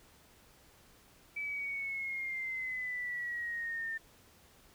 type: exponential sweep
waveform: sine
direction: down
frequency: 2311 to 1800 Hz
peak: -35 dBFS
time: 1.36-3.98 s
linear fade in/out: 10 ms
effects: pink hiss -62 dBFS RMS until 4.74 s